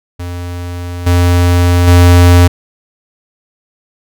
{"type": "tone with level steps", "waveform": "square", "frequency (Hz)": 88, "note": "F2", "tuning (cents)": 14, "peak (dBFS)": [-20, -7, -3], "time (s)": [0.19, 2.48], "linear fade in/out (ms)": 10, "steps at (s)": [1.06, 1.87], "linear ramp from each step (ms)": 10, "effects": []}